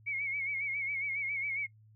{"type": "tone with vibrato", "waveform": "sine", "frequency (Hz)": 2217, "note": "C#7", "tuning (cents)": 0, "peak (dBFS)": -32, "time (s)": [0.06, 1.67], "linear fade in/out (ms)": 20, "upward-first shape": "sine", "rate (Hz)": 7.3, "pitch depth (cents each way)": 69, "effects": ["noise-tail reverb RT60 0.1 s tail -21 dB re dry", "added 108 Hz sine -57 dBFS peak until 1.95 s"]}